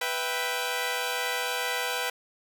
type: chord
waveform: 10% pulse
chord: E minor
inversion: second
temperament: equal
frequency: 493.9 / 659.3 / 784 Hz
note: B4 / E5 / G5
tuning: 0 / 0 / 0 cents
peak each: -22 / -27 / -24 dBFS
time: 0.01-2.1 s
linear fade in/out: 5 ms
effects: none

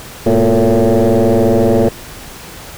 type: tone with frequency modulation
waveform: sine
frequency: 103.83 Hz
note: G#2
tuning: in tune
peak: -6 dBFS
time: 0.26-1.89 s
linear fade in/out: 5 ms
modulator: 114 Hz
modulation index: 4.7
effects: tanh soft clip ceiling -5 dBFS + pink hiss -32 dBFS RMS until 2.77 s

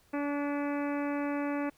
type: harmonic tone with a mistuned harmonic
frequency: 287.4 Hz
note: D4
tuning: 37 cents flat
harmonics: 1 / 2 / 3 / 4 / 5 / 6 / 7 / 8 / 9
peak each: -31 / -37 / -41 / -43 / -45 / -47 / -48 / -49 / -50 dBFS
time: 0.13-1.7 s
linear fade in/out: 10 ms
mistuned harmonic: 5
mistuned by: +26 cents
effects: pink hiss -65 dBFS RMS until 1.77 s

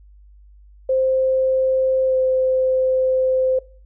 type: tone with pitch glide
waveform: sine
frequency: 523.3 to 518.5 Hz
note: C5 to C5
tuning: 0 to -16 cents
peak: -15 dBFS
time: 0.89-3.59 s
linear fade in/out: 5 ms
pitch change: -16 cents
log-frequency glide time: 2.06-2.16 s
effects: noise-tail reverb RT60 0.4 s tail -20 dB re dry + added 50 Hz sine -44 dBFS peak until 3.85 s

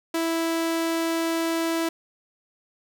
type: tone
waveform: sawtooth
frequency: 329.6 Hz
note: E4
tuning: in tune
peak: -19 dBFS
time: 0.14-1.89 s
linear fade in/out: 5 ms
effects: none

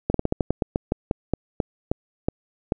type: slowing click train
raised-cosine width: 2 ms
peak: -7 dBFS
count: 16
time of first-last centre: 0.1-2.722 s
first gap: 43 ms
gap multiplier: 1.18
effects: none

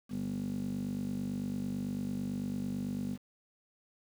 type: tone with band-pass filter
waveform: 15% pulse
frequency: 49 Hz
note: G1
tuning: in tune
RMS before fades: -36 dBFS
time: 0.09-3.18 s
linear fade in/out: 50 ms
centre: 230 Hz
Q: 7.2
effects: 9-bit

